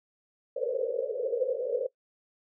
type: band-pass noise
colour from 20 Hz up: white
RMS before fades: -30 dBFS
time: 0.56-1.87 s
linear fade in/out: 10 ms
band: 450 to 540 Hz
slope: 96 dB/octave
effects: noise-tail reverb RT60 0.1 s tail -20 dB re dry